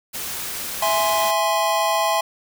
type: noise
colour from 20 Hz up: white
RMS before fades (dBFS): -29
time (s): 0.13-1.32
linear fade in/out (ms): 20
type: chord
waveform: square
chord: E augmented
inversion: none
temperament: equal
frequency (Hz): 659.3 / 830.6 / 1046.5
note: E5 / G#5 / B#5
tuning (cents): 0 / 0 / 0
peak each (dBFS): -23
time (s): 0.82-2.21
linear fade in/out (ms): 5
effects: none